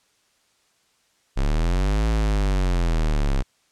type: linear two-way sweep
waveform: square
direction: up then down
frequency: 32.6 to 55.6 to 32.6 Hz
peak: -19 dBFS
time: 1.36-3.43 s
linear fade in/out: 20 ms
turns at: 2.08 s
effects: white hiss -64 dBFS RMS until 3.71 s + low-pass 8000 Hz 12 dB/octave